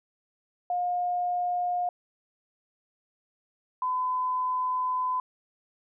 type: tone pair in turn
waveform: sine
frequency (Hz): 713 / 1011.5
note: F5 / B5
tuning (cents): +36 / +41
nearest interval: tritone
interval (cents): 605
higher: second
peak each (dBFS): -25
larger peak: neither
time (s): 0.7-1.89 / 3.82-5.2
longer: second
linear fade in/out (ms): 2
effects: none